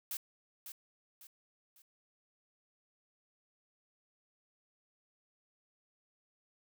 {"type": "noise with echo", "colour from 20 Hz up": "blue", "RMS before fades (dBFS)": -39, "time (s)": [0.11, 0.17], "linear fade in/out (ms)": 2, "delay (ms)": 550, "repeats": 3, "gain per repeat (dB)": -8, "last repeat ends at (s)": 1.82, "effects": []}